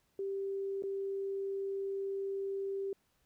sine tone with dropouts, 392 Hz, G4, in tune, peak -34 dBFS, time 0.19-2.93 s, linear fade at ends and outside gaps 2 ms, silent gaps 0.824-0.836 s, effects pink hiss -75 dBFS RMS until 3.25 s

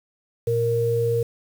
sine tone pair together, 116.54 / 466.2 Hz, A#2 / A#4, 0 / 0 cents, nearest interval 2 octaves, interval 2400 cents, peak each -24 / -20 dBFS, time 0.47-1.23 s, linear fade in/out 5 ms, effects 7-bit

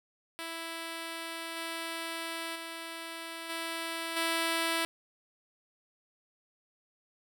5% pulse tone with level steps, 330 Hz, E4, 2 cents sharp, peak -26 / -24 / -28 / -23 / -17 dBFS, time 0.39-4.85 s, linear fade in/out 0 ms, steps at 1.56 / 2.55 / 3.49 / 4.16 s, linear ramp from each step 10 ms, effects none

